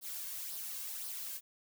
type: noise with flanger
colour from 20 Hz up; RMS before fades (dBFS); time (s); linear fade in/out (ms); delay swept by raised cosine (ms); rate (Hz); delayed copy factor
blue; -42; 0.01-1.41; 50; 0.2 to 1.9; 1.9; +0.5
effects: none